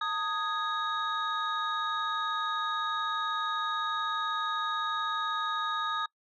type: tone cluster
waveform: sine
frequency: 904 / 1247 / 1661 / 3773 Hz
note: A5 / D#6 / G#6 / A#7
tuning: +47 / +3 / 0 / +20 cents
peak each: -37 / -30 / -36 / -37 dBFS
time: 0.01-6.06 s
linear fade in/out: 5 ms
effects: noise-tail reverb RT60 0.1 s tail -25 dB re dry + tanh soft clip ceiling -21 dBFS